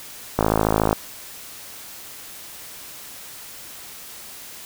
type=click train; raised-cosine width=1 ms; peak=-3 dBFS; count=30; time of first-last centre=0.39-0.929 s; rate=53.8 Hz; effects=white hiss -39 dBFS RMS until 4.65 s